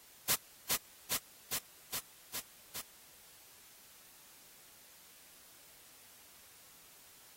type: noise with echo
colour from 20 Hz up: white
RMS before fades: -29 dBFS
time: 0.28-0.36 s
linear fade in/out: 20 ms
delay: 410 ms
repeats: 6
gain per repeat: -2 dB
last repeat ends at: 2.82 s
effects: white hiss -59 dBFS RMS until 7.36 s + AAC 48 kbps